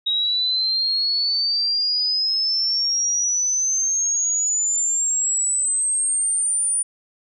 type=exponential sweep; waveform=sine; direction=up; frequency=3797 to 9480 Hz; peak=-18 dBFS; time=0.06-6.83 s; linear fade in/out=10 ms; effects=none